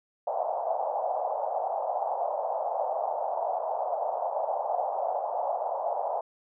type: band-pass noise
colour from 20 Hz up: white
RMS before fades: -30 dBFS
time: 0.27-6.21 s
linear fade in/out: 5 ms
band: 580 to 830 Hz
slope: 48 dB/octave
effects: none